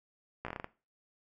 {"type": "slowing click train", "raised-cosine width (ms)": 0.5, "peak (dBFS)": -23, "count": 8, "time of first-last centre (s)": [0.45, 0.644], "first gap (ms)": 15, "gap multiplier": 1.2, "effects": ["noise-tail reverb RT60 0.3 s tail -17 dB re dry"]}